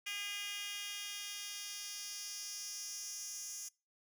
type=tone with high-pass filter sweep; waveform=10% pulse; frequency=407.3 Hz; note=G#4; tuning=34 cents flat; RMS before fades=-44 dBFS; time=0.06-3.69 s; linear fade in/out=10 ms; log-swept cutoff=2700 to 6600 Hz; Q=2.4; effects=noise-tail reverb RT60 0.3 s tail -25 dB re dry